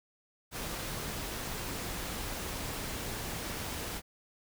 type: noise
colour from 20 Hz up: pink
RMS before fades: -38 dBFS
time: 0.51-4.02 s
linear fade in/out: 50 ms
effects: none